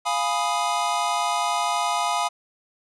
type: chord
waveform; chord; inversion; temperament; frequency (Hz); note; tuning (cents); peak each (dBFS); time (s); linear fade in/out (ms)
square; F half-diminished seventh; none; equal; 698.5 / 830.6 / 987.8 / 1244.5; F5 / Ab5 / Cb6 / Eb6; 0 / 0 / 0 / 0; -28; 0.05-2.29; 20
effects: resampled to 24000 Hz

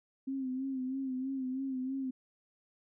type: tone with vibrato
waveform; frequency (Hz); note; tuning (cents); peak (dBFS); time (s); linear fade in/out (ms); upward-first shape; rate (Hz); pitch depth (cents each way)
sine; 262.9; C4; +8; -33; 0.27-2.11; 10; sine; 3.1; 53
effects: none

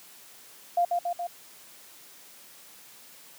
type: tone with echo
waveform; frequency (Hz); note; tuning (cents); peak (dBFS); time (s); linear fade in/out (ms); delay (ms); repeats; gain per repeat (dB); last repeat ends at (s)
sine; 698.5; F5; 0; -20; 0.77-0.85; 5; 140; 3; -3; 1.27
effects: white hiss -51 dBFS RMS until 3.38 s + high-pass 150 Hz 12 dB/octave

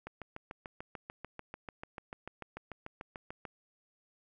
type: click train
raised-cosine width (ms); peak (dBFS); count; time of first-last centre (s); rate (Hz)
0.5; -27; 24; 0.07-3.452; 6.8
effects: none

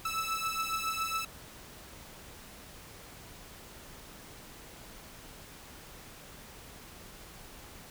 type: beating tone pair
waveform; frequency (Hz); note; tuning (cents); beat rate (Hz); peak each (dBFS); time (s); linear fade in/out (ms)
sawtooth; 1308 / 1315.2; E6 / E6; -14 / -4; 7.2; -31; 0.05-1.25; 5
effects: pink hiss -50 dBFS RMS until 7.9 s

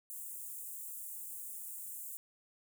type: high-pass noise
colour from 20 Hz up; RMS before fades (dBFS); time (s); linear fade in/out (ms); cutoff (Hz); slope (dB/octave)
white; -45; 0.1-2.17; 0; 7500; 48
effects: none

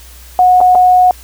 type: tone with dropouts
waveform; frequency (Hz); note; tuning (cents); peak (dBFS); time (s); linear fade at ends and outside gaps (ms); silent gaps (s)
sine; 730; F#5; -24; -4; 0.39-1.11; 1; 0.605-0.612 / 0.75-0.754
effects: added 60 Hz sine -35 dBFS peak until 1.23 s + white hiss -39 dBFS RMS until 1.23 s

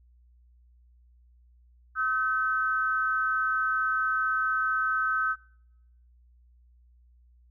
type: tone pair together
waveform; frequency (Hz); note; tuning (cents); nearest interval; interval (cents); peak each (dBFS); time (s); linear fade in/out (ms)
sine; 1284.5 / 1529; E6 / G6; -45 / -44; minor third; 301; -27; 1.95-5.36; 50
effects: noise-tail reverb RT60 0.8 s tail -25 dB re dry + added 60 Hz sine -56 dBFS peak until 7.5 s

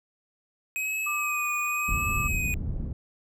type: tone with vibrato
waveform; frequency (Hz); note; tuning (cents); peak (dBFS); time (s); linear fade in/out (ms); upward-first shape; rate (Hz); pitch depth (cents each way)
square; 2523; D#7; +23; -28; 0.76-2.54; 0; sine; 0.93; 40
type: tone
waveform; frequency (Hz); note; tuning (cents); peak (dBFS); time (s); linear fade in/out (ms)
sine; 1189; D6; +21; -30; 1.06-2.28; 10
type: low-pass noise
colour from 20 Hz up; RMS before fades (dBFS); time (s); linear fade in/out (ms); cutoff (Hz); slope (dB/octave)
pink; -30; 1.88-2.93; 5; 160; 12
effects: none

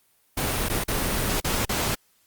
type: noise with dropouts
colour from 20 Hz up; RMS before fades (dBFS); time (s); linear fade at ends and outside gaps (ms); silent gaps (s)
pink; -25; 0.37-1.95; 5; 0.687-0.697 / 0.839-0.881 / 1.403-1.444 / 1.652-1.692
effects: white hiss -64 dBFS RMS until 2.26 s + Opus 32 kbps

